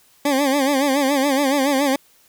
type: tone with vibrato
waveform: 20% pulse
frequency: 276.6 Hz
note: C#4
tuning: 4 cents flat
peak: -11 dBFS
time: 0.25-1.96 s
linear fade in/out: 5 ms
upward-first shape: sine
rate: 7.1 Hz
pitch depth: 100 cents each way
effects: white hiss -55 dBFS RMS until 2.28 s